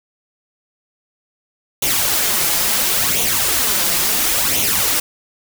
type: noise with flanger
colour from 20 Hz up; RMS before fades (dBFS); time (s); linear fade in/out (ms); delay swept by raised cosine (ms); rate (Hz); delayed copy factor
white; -17; 1.82-5; 5; 0.3 to 5.9; 0.72; +0.6
effects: none